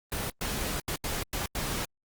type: noise bursts at uneven times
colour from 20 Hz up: pink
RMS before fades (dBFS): -32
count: 6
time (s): 0.12-0.3 / 0.41-0.8 / 0.88-0.96 / 1.04-1.23 / 1.33-1.46 / 1.55-1.85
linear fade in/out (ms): 2
effects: Opus 24 kbps